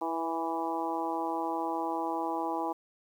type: harmonic tone with a mistuned harmonic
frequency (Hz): 164.81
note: E3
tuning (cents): 0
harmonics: 2 / 3 / 4 / 5 / 6 / 7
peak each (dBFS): -35 / -40 / -39 / -34 / -36 / -43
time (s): 0.01-2.73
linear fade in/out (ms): 10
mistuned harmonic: 3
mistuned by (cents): -22
effects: 10-bit